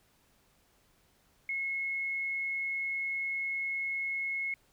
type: tone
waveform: sine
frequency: 2175 Hz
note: C#7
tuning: 33 cents flat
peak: -31 dBFS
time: 1.49-4.54 s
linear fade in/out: 2 ms
effects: pink hiss -68 dBFS RMS until 4.72 s